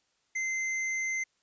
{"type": "tone", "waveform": "square", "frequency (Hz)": 2073, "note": "C7", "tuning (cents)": -17, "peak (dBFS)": -30, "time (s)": [0.35, 1.24], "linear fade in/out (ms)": 10, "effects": ["white hiss -73 dBFS RMS until 1.42 s", "resampled to 16000 Hz"]}